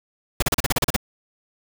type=noise bursts; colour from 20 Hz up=pink; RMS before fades=-19 dBFS; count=10; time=0.4-0.964 s; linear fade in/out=5 ms; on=24 ms; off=36 ms; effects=none